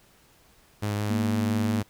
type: tone with vibrato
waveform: sawtooth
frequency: 103.83 Hz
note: G#2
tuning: in tune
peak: -22 dBFS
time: 0.82-1.83 s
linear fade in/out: 10 ms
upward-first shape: sine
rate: 5.9 Hz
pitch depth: 16 cents each way
type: tone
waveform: sine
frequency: 230 Hz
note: A#3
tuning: 23 cents flat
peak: -25 dBFS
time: 1.09-1.81 s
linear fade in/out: 20 ms
effects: pink hiss -59 dBFS RMS until 1.89 s